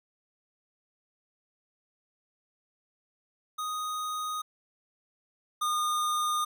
square tone pair in turn, 1244.5 / 1220.3 Hz, D#6 / D#6, 0 / -34 cents, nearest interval unison, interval 34 cents, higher first, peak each -32 / -27 dBFS, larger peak second, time 3.58-4.42 / 5.61-6.45 s, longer neither, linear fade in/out 10 ms, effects none

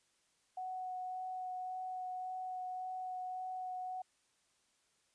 sine tone with vibrato, 740 Hz, F#5, in tune, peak -39 dBFS, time 0.57-4.02 s, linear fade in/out 5 ms, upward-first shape sine, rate 1.8 Hz, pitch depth 9 cents each way, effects white hiss -75 dBFS RMS until 5.14 s + resampled to 22050 Hz

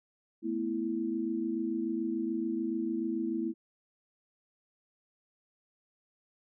sine chord, A suspended second, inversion none, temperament equal, 220 / 246.9 / 329.6 Hz, A3 / B3 / E4, 0 / 0 / 0 cents, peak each -36 / -36 / -32 dBFS, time 0.42-3.54 s, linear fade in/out 50 ms, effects none

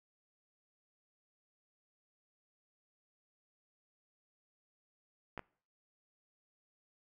clicks, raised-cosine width 0.5 ms, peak -26 dBFS, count 2, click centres 5.377 / 5.393 s, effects noise-tail reverb RT60 0.5 s tail -24 dB re dry

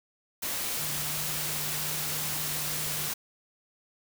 sine tone in noise, 151.5 Hz, D#3, 46 cents flat, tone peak -41 dBFS, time 0.79-3.09 s, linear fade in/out 10 ms, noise white, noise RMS -32 dBFS, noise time 0.42-3.14 s, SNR -12 dB, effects none

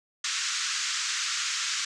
white band-pass noise, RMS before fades -30 dBFS, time 0.24-1.85 s, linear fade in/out 5 ms, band 1200 to 7300 Hz, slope 48 dB/octave, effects none

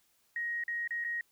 sine tone with dropouts, 1882 Hz, A#6, 16 cents sharp, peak -32 dBFS, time 0.36-1.21 s, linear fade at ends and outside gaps 2 ms, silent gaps 0.638-0.68 / 0.876-0.907 / 1.041-1.047 s, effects white hiss -71 dBFS RMS until 1.31 s

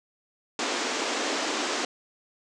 pink band-pass noise, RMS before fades -29 dBFS, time 0.59-1.85 s, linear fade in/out 2 ms, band 250 to 7500 Hz, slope 48 dB/octave, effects none

